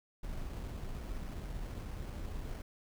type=noise with sample-and-hold; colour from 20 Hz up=brown; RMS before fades=-41 dBFS; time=0.23-2.62 s; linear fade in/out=5 ms; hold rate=3675 Hz; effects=none